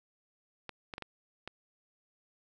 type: clicks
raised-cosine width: 0.3 ms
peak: -24 dBFS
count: 5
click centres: 0.693 / 0.938 / 0.981 / 1.023 / 1.476 s
effects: none